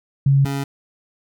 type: tone pair in turn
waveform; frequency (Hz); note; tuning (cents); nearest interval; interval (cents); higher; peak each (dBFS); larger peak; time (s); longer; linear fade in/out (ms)
sine / 25% pulse; 138 / 138.78; C#3 / C#3; -7 / +2; unison; 9; second; -11 / -18; first; 0.26-0.45 / 0.45-0.64; neither; 5
effects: none